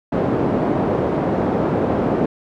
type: band-pass noise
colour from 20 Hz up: pink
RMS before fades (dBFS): -19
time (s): 0.12-2.26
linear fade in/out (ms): 5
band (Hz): 180 to 630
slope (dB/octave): 12
effects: none